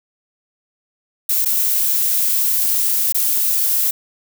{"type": "noise with dropouts", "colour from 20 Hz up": "violet", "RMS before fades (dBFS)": -17, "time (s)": [1.29, 3.91], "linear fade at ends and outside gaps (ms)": 5, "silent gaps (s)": [[1.449, 1.457], [3.124, 3.145]], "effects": []}